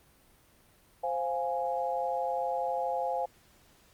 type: chord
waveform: sine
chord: F minor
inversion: second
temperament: equal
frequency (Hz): 523.3 / 698.5 / 830.6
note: C5 / F5 / Ab5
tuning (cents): 0 / 0 / 0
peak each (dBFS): -33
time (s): 1.03-3.26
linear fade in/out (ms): 10
effects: pink hiss -62 dBFS RMS until 3.93 s + Opus 32 kbps